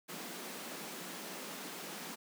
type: high-pass noise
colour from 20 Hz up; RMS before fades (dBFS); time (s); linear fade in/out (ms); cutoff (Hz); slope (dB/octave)
pink; -45; 0.08-2.16; 20; 160; 96
effects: none